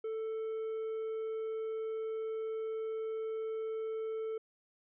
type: tone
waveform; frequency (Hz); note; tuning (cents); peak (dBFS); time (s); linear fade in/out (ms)
triangle; 442.1; A4; +8; -33; 0.04-4.38; 5
effects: resampled to 8000 Hz